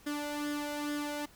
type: tone with flanger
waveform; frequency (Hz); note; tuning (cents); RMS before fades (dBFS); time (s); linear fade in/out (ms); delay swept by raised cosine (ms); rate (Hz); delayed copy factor
sawtooth; 293.7; D4; 0; -36; 0.06-1.26; 10; 0.58 to 1.4; 2.3; +0.6
effects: pink hiss -59 dBFS RMS until 1.35 s